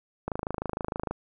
click train, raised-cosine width 1 ms, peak -16 dBFS, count 23, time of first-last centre 0.28-1.11 s, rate 26.5 Hz, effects none

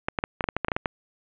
clicks, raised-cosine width 0.5 ms, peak -9 dBFS, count 12, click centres 0.085 / 0.188 / 0.239 / 0.408 / 0.441 / 0.488 / 0.566 / 0.647 / 0.684 / 0.718 / 0.765 / 0.858 s, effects resampled to 8000 Hz + 7-bit

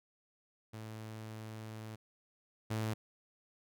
sawtooth tone pair in turn, 109.7 / 109.7 Hz, A2 / A2, -5 / -5 cents, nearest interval unison, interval 0 cents, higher neither, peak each -40 / -30 dBFS, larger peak second, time 0.73-1.96 / 2.7-2.94 s, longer first, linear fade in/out 10 ms, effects none

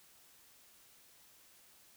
silence, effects white hiss -63 dBFS RMS until 1.96 s

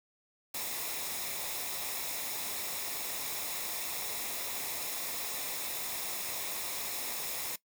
white noise with comb filter, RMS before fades -37 dBFS, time 0.54-7.56 s, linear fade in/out 5 ms, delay 0.66 ms, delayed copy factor -0.5, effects noise-tail reverb RT60 0.1 s tail -19 dB re dry

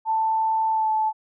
sine tone with pitch glide, 885 to 870.8 Hz, A5 to A5, +10 to -18 cents, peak -19 dBFS, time 0.05-1.13 s, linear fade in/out 50 ms, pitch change -28 cents, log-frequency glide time 0.7-0.9 s, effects none

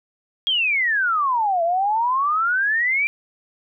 sine exponential two-way sweep, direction down then up, 3300 to 659.3 to 2385 Hz, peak -17 dBFS, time 0.47-3.07 s, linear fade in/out 0 ms, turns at 1.63 s, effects none

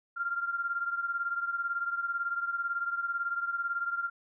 sine beating tone pair, 1386 / 1404 Hz, F6 / F6, -14 / +9 cents, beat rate 18 Hz, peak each -31 / -36 dBFS, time 0.16-4.1 s, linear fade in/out 20 ms, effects none

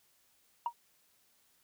sine tone with exponential decay, 945 Hz, A#5, 23 cents sharp, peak -25 dBFS, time 0.66-0.73 s, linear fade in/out 2 ms, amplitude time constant 15 ms, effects tanh soft clip ceiling -25 dBFS + white hiss -70 dBFS RMS until 1.63 s

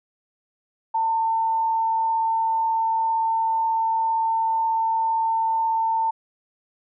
sine tone with frequency modulation, 899 Hz, A5, 37 cents sharp, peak -19 dBFS, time 0.94-6.11 s, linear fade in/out 10 ms, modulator 36.9 Hz, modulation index 0.23, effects none

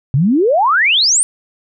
sine exponential sweep, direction up, 124.2 to 9520 Hz, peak -9 dBFS, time 0.14-1.23 s, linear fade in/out 0 ms, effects none

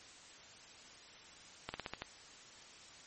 slowing click train, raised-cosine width 0.3 ms, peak -23 dBFS, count 6, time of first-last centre 1.69-2.021 s, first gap 50 ms, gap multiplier 1.14, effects white hiss -56 dBFS RMS until 3.06 s + MP3 32 kbps

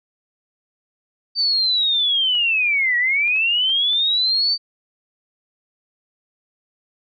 sine linear two-way sweep, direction down then up, 4621 to 1900 to 4621 Hz, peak -15 dBFS, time 1.35-4.58 s, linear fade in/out 50 ms, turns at 2.97 s
clicks, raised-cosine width 0.3 ms, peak -25 dBFS, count 5, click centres 2.352 / 3.277 / 3.363 / 3.696 / 3.931 s
effects MP3 64 kbps

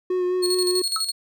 triangle tone with vibrato, 363.3 Hz, F#4, 32 cents flat, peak -18 dBFS, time 0.1-0.82 s, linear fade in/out 5 ms, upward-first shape sine, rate 4.8 Hz, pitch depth 19 cents each way
30% pulse tone with tremolo, 4322 Hz, C#8, 45 cents flat, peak -18 dBFS, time 0.42-1.12 s, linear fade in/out 20 ms, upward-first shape square, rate 12 Hz, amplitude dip 60%
triangle tone with exponential decay, 1300 Hz, E6, 24 cents flat, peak -18 dBFS, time 0.96-1.05 s, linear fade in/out 2 ms, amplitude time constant 19 ms
effects none

